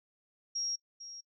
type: tone with echo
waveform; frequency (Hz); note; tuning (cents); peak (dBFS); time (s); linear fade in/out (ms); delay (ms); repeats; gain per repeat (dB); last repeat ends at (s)
sine; 5600; F8; +4; -32; 0.55-0.76; 10; 450; 1; -12; 1.21
effects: noise-tail reverb RT60 0.1 s tail -25 dB re dry